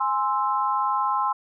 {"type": "chord", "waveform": "sine", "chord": "Ab augmented", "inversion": "none", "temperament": "equal", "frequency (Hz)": [830.6, 1046.5, 1318.5], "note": ["Ab5", "C6", "E6"], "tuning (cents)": [0, 0, 0], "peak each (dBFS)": [-26, -23, -28], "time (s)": [0, 1.33], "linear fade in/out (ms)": 10, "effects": []}